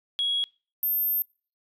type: tone pair in turn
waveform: sine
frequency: 3322 / 13288 Hz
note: G#7 / G#9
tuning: 0 / 0 cents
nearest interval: 2 octaves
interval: 2400 cents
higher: second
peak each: -22 dBFS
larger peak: neither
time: 0.19-0.44 / 0.83-1.22 s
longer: second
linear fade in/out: 0 ms
effects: noise-tail reverb RT60 0.4 s tail -26 dB re dry + tanh soft clip ceiling -19 dBFS